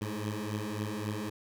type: beating tone pair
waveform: 15% pulse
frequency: 103.83 / 107.53 Hz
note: G#2 / A2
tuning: 0 / -39 cents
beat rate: 3.7 Hz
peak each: -30 dBFS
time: 0.01-1.3 s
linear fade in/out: 10 ms
effects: none